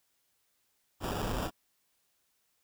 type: noise with sample-and-hold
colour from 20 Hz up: pink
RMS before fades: -34 dBFS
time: 1-1.51 s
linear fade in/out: 50 ms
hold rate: 2100 Hz
effects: white hiss -75 dBFS RMS until 2.63 s